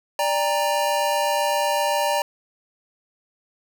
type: chord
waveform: square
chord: G minor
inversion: second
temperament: equal with one note detuned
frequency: 587.3 / 804.6 / 932.3 Hz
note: D5 / G5 / Bb5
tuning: 0 / +45 / 0 cents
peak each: -24 / -27 / -24 dBFS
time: 0.19-2.22 s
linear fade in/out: 2 ms
effects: none